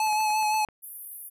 square tone with vibrato, 858 Hz, A5, 44 cents flat, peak -23 dBFS, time 0-0.65 s, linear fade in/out 2 ms, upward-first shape sine, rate 5.8 Hz, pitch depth 23 cents each way
clicks, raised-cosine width 0.5 ms, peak -32 dBFS, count 7, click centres 0.072 / 0.127 / 0.205 / 0.304 / 0.427 / 0.543 / 0.687 s
white high-pass noise, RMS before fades -37 dBFS, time 0.82-1.3 s, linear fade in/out 20 ms, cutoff 10000 Hz, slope 96 dB/octave
effects resampled to 32000 Hz

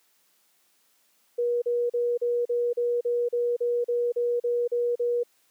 sine tone bursts, 480.2 Hz, B4, 49 cents flat, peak -22 dBFS, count 14, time 1.38-5.234 s, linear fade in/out 10 ms, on 240 ms, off 38 ms, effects white hiss -66 dBFS RMS until 5.5 s + high-pass 200 Hz 12 dB/octave

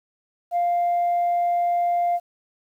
sine tone, 698.5 Hz, F5, in tune, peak -17 dBFS, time 0.51-2.2 s, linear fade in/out 50 ms, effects tanh soft clip ceiling -16 dBFS + 9-bit

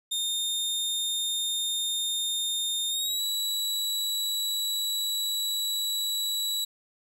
sawtooth tone with pitch glide, 3650 to 3912 Hz, A#7 to B7, -37 to -17 cents, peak -24 dBFS, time 0.11-6.65 s, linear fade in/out 10 ms, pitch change +120 cents, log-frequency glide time 2.89-3.21 s, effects none

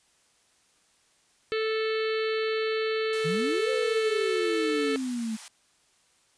harmonic tone, 439.6 Hz, A4, 2 cents flat, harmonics 1 / 3 / 4 / 5 / 6 / 7 / 8 / 9 / 10, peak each -26 / -37 / -38 / -38 / -40 / -41 / -45 / -43 / -43 dBFS, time 1.52-4.96 s, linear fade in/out 0 ms
white high-pass noise, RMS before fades -43 dBFS, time 3.13-5.48 s, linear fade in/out 0 ms, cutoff 720 Hz, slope 24 dB/octave
sine exponential two-way sweep, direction up then down, 146.83 to 521 to 215.5 Hz, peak -28 dBFS, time 3.24-5.37 s, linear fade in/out 20 ms, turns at 3.7 s
effects white hiss -65 dBFS RMS until 6.37 s + resampled to 22050 Hz

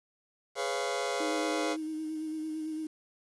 sawtooth chord, C# dominant seventh, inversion second, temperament just, 415.8 / 498.9 / 554.4 / 693 Hz, G#4 / B4 / C#5 / E#5, +2 / +17 / 0 / -14 cents, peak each -32 dBFS, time 0.55-1.77 s, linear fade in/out 50 ms
sine tone with vibrato, 312.9 Hz, D#4, 10 cents sharp, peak -33 dBFS, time 1.2-2.87 s, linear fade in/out 5 ms, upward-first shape sine, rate 8.9 Hz, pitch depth 25 cents each way
effects resampled to 22050 Hz + 9-bit

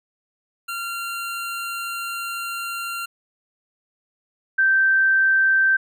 25% pulse / sine tone pair in turn, 1382 / 1558.9 Hz, F6 / G6, -19 / -10 cents, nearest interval major second, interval 209 cents, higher second, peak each -23 / -14 dBFS, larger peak second, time 0.68-3.06 / 4.58-5.77 s, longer first, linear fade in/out 10 ms, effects none

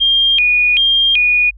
sine tone with vibrato, 2807 Hz, F7, 8 cents sharp, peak -9 dBFS, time 0-1.51 s, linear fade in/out 20 ms, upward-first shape square, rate 1.3 Hz, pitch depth 230 cents each way, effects added 50 Hz sine -35 dBFS peak until 1.57 s

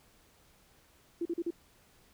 sine tone bursts, 340 Hz, F4, 46 cents flat, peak -30 dBFS, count 4, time 1.21-1.506 s, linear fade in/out 5 ms, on 44 ms, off 40 ms, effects pink hiss -64 dBFS RMS until 2.13 s

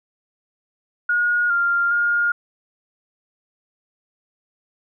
sine tone with pitch steps, 1440 / 1395 / 1418 Hz, F#6 / F6 / F6, -47 / -2 / +26 cents, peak -16 dBFS, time 1.09-2.32 s, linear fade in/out 5 ms, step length 410 ms, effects none

